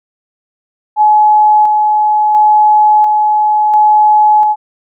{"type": "tone with tremolo", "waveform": "sine", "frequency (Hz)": 849, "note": "G#5", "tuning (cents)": 38, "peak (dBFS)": -4, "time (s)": [0.96, 4.56], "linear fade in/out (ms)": 50, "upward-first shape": "square", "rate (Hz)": 0.72, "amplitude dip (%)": 30, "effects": []}